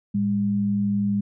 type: tone pair together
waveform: sine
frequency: 109.89 / 202 Hz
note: A2 / G#3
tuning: -2 / -48 cents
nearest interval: major seventh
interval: 1054 cents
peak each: -30 / -20 dBFS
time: 0.14-1.21 s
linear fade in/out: 10 ms
effects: none